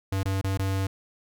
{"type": "tone with dropouts", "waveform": "square", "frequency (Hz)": 96.5, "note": "G2", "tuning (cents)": -27, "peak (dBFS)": -25, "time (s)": [0.12, 0.87], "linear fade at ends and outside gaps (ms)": 5, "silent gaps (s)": [[0.232, 0.255], [0.414, 0.441], [0.575, 0.592]], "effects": []}